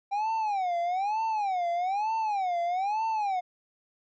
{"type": "tone with vibrato", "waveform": "triangle", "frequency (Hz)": 784, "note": "G5", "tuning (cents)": 0, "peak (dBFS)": -24, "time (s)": [0.11, 3.41], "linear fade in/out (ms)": 20, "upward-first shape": "sine", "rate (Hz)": 1.1, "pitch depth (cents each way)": 230, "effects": ["resampled to 16000 Hz"]}